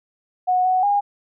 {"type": "tone with pitch steps", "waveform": "sine", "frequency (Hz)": [733, 742, 813], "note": ["F#5", "F#5", "G#5"], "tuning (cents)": [-16, 5, -37], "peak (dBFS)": -15, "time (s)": [0.47, 1.01], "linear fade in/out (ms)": 20, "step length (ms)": 180, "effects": []}